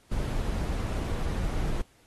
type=noise; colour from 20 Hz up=brown; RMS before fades=-29 dBFS; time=0.11-1.82 s; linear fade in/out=10 ms; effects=pink hiss -62 dBFS RMS until 2.06 s + AAC 32 kbps